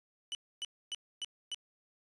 40% pulse tone bursts, 2981 Hz, F#7, 12 cents sharp, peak -35 dBFS, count 5, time 0.32-1.545 s, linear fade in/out 0 ms, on 29 ms, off 270 ms, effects resampled to 24000 Hz

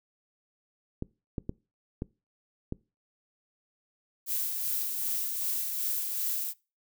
clicks, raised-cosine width 3 ms, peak -19 dBFS, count 5, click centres 1.024 / 1.382 / 1.494 / 2.021 / 2.724 s
violet noise with tremolo, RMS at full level -30 dBFS, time 4.26-6.54 s, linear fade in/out 50 ms, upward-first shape sine, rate 2.6 Hz, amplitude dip 35%
effects noise-tail reverb RT60 0.3 s tail -23 dB re dry

